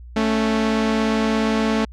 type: tone pair together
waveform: sawtooth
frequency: 220 / 277.2 Hz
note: A3 / C#4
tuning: 0 / 0 cents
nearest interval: major third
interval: 400 cents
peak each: -14 / -21 dBFS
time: 0.16-1.85 s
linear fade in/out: 5 ms
effects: added 60 Hz sine -36 dBFS peak until 1.92 s + low-pass 5000 Hz 12 dB/octave